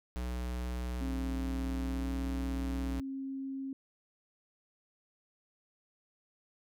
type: tone with vibrato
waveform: square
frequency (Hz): 60.9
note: B1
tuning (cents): -24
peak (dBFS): -35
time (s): 0.16-3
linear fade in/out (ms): 0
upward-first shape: square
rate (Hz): 0.53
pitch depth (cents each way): 9
type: tone with pitch glide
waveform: sine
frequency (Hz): 265.7 to 269.3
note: C4 to C#4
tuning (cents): +27 to -50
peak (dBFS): -36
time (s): 1.01-3.73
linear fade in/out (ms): 2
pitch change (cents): +23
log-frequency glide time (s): 1.94-1.99
effects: none